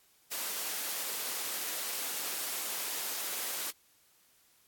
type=high-pass noise; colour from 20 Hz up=white; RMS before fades=-36 dBFS; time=0.31-3.71 s; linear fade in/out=10 ms; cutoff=320 Hz; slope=12 dB/octave; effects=white hiss -66 dBFS RMS until 4.67 s + AAC 64 kbps